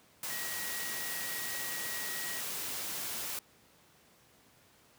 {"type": "tone in noise", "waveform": "sine", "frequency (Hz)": 1905, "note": "A#6", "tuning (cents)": 37, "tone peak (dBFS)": -42, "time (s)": [0.3, 2.4], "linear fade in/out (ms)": 2, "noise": "white", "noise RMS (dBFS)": -38, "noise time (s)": [0.23, 3.39], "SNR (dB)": -7, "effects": ["pink hiss -63 dBFS RMS until 4.98 s", "high-pass 100 Hz 12 dB/octave"]}